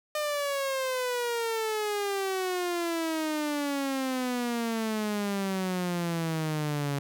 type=exponential sweep; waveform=sawtooth; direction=down; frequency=607 to 139.8 Hz; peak=-24 dBFS; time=0.15-6.99 s; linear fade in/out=2 ms; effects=none